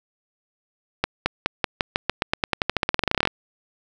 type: accelerating click train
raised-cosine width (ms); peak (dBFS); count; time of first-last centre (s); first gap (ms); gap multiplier
0.3; -3; 27; 1.04-3.274; 220; 0.91
effects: none

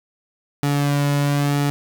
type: tone with flanger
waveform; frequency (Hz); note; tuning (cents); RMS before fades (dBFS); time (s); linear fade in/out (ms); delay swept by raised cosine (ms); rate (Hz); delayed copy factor
sawtooth; 143.4; D3; -41; -19; 0.63-1.7; 0; 1.9 to 2.53; 1; -0.55
effects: none

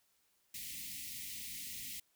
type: band-stop noise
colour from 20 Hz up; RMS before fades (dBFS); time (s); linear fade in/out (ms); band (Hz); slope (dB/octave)
white; -45; 0.54-2; 5; 290 to 1900; 96
effects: white hiss -75 dBFS RMS until 2.15 s

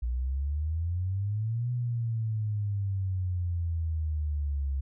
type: exponential two-way sweep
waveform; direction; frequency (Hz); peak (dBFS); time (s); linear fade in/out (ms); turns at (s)
sine; up then down; 58.4 to 123.47 to 67.4; -27; 0.02-4.81; 10; 1.71
effects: none

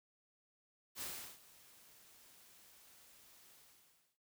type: noise with ADSR envelope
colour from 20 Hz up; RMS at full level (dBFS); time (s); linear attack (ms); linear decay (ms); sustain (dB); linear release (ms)
white; -43; 0.95-4.18; 63; 360; -20; 660
effects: none

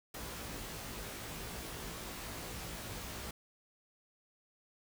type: noise with comb filter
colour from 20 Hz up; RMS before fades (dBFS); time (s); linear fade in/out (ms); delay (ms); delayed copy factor
pink; -44; 0.14-3.31; 5; 18; +0.95
effects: none

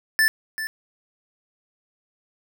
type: tone with echo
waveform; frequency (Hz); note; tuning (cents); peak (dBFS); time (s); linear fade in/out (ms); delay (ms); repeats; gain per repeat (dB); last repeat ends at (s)
square; 1760; A6; 0; -16; 0.19-0.28; 0; 390; 1; -11; 0.67
effects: none

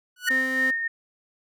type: tone with exponential growth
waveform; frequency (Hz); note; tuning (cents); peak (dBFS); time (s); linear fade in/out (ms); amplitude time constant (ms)
sawtooth; 1475; F#6; -6; -17; 0.16-0.29; 5; 27
type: tone with tremolo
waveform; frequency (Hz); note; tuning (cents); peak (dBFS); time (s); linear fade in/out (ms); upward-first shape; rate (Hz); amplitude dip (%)
sine; 1836; A#6; -27; -19; 0.27-0.88; 10; sine; 3.3; 55
type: tone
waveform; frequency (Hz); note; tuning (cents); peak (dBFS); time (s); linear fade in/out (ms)
30% pulse; 260.2; C4; -9; -27; 0.3-0.71; 10
effects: none

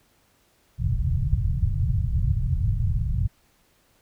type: low-pass noise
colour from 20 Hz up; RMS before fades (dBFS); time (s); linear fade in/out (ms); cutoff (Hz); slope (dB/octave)
white; -23; 0.78-3.28; 20; 140; 48
effects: pink hiss -63 dBFS RMS until 4.01 s

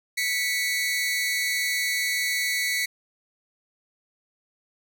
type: tone pair together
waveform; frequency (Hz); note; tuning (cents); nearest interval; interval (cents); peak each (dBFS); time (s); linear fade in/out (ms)
sawtooth; 1975.5 / 2217; B6 / C#7; 0 / 0; major second; 200; -23; 0.17-2.86; 10
effects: none

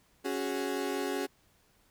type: chord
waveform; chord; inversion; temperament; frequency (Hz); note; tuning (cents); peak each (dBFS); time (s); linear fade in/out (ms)
35% pulse; C# suspended fourth; none; equal; 277.2 / 370 / 415.3; C#4 / F#4 / G#4; 0 / 0 / 0; -34; 0.24-1.27; 20
effects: pink hiss -67 dBFS RMS until 1.9 s

